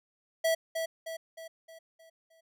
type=tone with echo; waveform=square; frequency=653 Hz; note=E5; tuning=17 cents flat; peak=-25 dBFS; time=0.44-0.55 s; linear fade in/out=10 ms; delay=310 ms; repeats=6; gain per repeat=-6 dB; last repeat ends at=2.41 s; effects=none